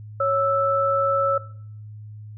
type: tone pair together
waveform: sine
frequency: 552.4 / 1318.5 Hz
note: C#5 / E6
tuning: -6 / 0 cents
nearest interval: octave + minor third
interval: 1506 cents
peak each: -21 / -21 dBFS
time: 0.2-1.38 s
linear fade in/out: 5 ms
effects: noise-tail reverb RT60 0.6 s tail -18 dB re dry + added 106 Hz sine -36 dBFS peak until 2.37 s